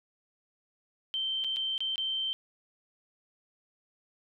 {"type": "tone with dropouts", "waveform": "sine", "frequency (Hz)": 3118, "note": "G7", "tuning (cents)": -10, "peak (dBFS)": -29, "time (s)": [1.14, 2.33], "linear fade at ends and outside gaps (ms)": 0, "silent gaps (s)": [[1.44, 1.445], [1.562, 1.568], [1.779, 1.805], [1.958, 1.98]], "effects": []}